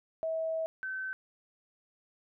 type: tone pair in turn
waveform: sine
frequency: 646 / 1533.3 Hz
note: E5 / G6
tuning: -35 / -39 cents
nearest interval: octave + minor third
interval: 1496 cents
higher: second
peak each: -30 / -34 dBFS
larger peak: first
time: 0.23-0.66 / 0.83-1.13 s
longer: first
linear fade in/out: 0 ms
effects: none